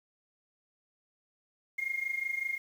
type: tone with amplitude modulation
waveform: sine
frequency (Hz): 2133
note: C7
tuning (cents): +33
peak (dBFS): -27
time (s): 1.78-2.58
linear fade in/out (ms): 10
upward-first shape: sine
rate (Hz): 25.3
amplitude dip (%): 80
effects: tanh soft clip ceiling -23 dBFS + 9-bit